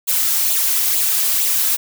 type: noise with flanger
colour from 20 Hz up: blue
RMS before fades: -17 dBFS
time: 0.07-1.77 s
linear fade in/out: 20 ms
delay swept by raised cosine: 0.26 to 3.06 ms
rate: 2.2 Hz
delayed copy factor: +0.55
effects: none